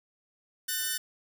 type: tone pair together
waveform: 5% pulse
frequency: 1500.3 / 1797 Hz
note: F#6 / A6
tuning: +24 / +36 cents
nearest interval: minor third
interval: 312 cents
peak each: -21 dBFS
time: 0.68-0.98 s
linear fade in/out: 10 ms
effects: 9-bit